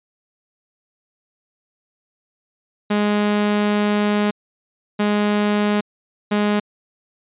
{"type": "tone bursts at uneven times", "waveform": "sawtooth", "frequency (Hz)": 207.7, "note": "G#3", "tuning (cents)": 0, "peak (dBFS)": -12, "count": 3, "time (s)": [[2.9, 4.31], [4.99, 5.81], [6.31, 6.6]], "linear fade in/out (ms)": 10, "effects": ["resampled to 8000 Hz"]}